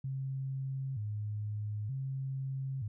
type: tone with vibrato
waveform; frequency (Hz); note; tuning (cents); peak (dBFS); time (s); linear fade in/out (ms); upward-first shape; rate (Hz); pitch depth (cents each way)
sine; 118.8; A#2; +33; -34; 0.04-2.88; 5; square; 0.54; 210
effects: none